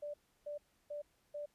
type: tone bursts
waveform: sine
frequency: 587.3 Hz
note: D5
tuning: in tune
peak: -40 dBFS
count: 4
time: 0.02-1.46 s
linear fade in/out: 10 ms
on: 120 ms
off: 320 ms
effects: pink hiss -75 dBFS RMS until 1.54 s + resampled to 32000 Hz